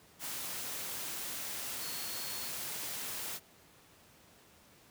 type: tone in noise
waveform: sine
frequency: 4343 Hz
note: C#8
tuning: 36 cents flat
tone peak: -46 dBFS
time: 1.79-2.51 s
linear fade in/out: 50 ms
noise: white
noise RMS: -40 dBFS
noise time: 0.19-3.4 s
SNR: -9 dB
effects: pink hiss -61 dBFS RMS until 4.9 s + high-pass 80 Hz 12 dB/octave